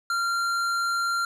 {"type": "tone with hard clipping", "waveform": "sine", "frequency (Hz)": 1382, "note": "F6", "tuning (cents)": -19, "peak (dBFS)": -25, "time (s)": [0.1, 1.25], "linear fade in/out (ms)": 2, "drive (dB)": 12, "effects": []}